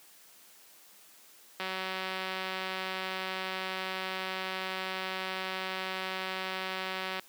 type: click train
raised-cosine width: 0.3 ms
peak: -19 dBFS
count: 1053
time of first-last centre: 1.6-7.196 s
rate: 188 Hz
effects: white hiss -57 dBFS RMS until 7.28 s + high-pass 200 Hz 12 dB/octave